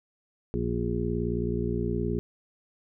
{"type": "harmonic tone", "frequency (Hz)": 59, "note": "A#1", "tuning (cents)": 22, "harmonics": [1, 2, 3, 4, 6, 7], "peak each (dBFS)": [-33, -33, -33, -33, -33, -33], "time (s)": [0.54, 2.19], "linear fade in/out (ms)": 0, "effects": []}